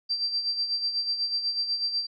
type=tone with tremolo; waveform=sine; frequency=4700 Hz; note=D8; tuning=1 cent sharp; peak=-23 dBFS; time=0.09-2.07 s; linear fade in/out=20 ms; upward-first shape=sine; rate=8.1 Hz; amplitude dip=60%; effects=none